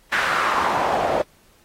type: noise with band-pass filter sweep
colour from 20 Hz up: pink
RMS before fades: -21 dBFS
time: 0.12-1.22 s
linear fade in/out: 5 ms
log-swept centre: 1700 to 580 Hz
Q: 2.9
effects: pink hiss -57 dBFS RMS until 1.64 s + AAC 48 kbps